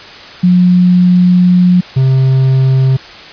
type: tone pair in turn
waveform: sine / triangle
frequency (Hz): 179.6 / 132.24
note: F3 / C3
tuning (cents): +49 / +19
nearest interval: perfect fourth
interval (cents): 530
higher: first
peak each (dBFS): -4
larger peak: neither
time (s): 0.43-1.81 / 1.96-2.97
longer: first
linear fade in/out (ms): 10
effects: white hiss -31 dBFS RMS until 3.32 s + resampled to 11025 Hz